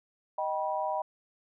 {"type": "chord", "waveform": "sine", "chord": "Eb augmented", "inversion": "none", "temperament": "just", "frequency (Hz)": [622.3, 777.8, 972.3], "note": ["Eb5", "G5", "B5"], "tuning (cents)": [0, -14, -27], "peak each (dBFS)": -33, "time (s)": [0.38, 1.02], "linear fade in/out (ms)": 5, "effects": []}